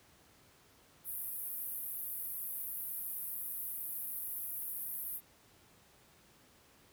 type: band-pass noise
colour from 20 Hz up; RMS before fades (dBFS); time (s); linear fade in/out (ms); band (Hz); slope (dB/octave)
white; -41; 1.04-5.21; 50; 11000 to 16000; 48
effects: pink hiss -64 dBFS RMS until 6.92 s + high-pass 60 Hz 12 dB/octave